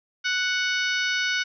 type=harmonic tone; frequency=740 Hz; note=F#5; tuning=in tune; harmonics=2 / 3 / 4 / 5 / 6 / 7 / 8; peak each=-25 / -29 / -31 / -33 / -35 / -36 / -37 dBFS; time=0.24-1.44 s; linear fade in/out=20 ms; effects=none